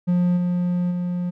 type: tone with level steps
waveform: triangle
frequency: 177.4 Hz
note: F3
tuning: 27 cents sharp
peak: -14 / -17 / -20 dBFS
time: 0.07-1.31 s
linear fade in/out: 20 ms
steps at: 0.36 / 0.9 s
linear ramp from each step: 20 ms
effects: none